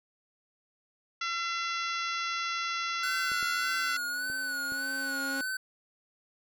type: harmonic tone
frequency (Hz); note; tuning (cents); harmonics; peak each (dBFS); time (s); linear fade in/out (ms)
679; F5; -49; 2 / 3 / 4 / 5 / 6 / 7 / 8 / 9; -33 / -37 / -39 / -41 / -43 / -44 / -45 / -46; 1.21-3.97; 5
type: tone with exponential growth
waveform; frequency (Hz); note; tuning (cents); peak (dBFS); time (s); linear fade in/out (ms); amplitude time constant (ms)
sawtooth; 271.2; C#4; -38; -30; 2.6-5.41; 2; 610
type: tone with vibrato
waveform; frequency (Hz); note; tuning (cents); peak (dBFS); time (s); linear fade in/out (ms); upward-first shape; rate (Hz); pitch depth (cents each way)
square; 1480; F#6; 0; -32; 3.03-5.57; 5; sine; 1.7; 56
type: clicks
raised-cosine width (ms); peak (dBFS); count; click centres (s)
2; -33; 4; 3.318 / 3.428 / 4.3 / 4.721
effects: none